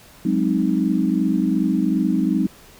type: chord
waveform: sine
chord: Ab dominant seventh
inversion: third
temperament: equal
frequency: 185 / 207.7 / 261.6 / 311.1 Hz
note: Gb3 / Ab3 / C4 / Eb4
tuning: 0 / 0 / 0 / 0 cents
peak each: -22 dBFS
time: 0.25-2.47 s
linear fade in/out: 5 ms
effects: pink hiss -47 dBFS RMS until 2.79 s